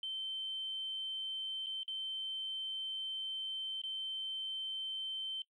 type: tone with dropouts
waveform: sine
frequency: 3098 Hz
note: G7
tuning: 21 cents flat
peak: -36 dBFS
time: 0.03-5.42 s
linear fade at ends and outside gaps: 2 ms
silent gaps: 1.662-1.667 / 1.833-1.879 / 3.817-3.836 s
effects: noise-tail reverb RT60 0.1 s tail -21 dB re dry + tanh soft clip ceiling -32 dBFS